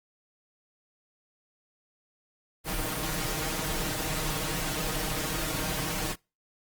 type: noise with comb filter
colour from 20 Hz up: pink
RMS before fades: -31 dBFS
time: 2.64-6.16 s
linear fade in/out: 50 ms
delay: 6.4 ms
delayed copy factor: +0.95
effects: noise-tail reverb RT60 0.3 s tail -26 dB re dry + Opus 32 kbps